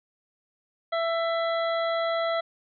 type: harmonic tone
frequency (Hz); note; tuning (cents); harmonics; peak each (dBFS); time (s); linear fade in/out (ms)
665; E5; +15; 1 / 2 / 3 / 5 / 6; -25 / -31 / -35 / -39 / -41; 0.92-2.41; 10
effects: none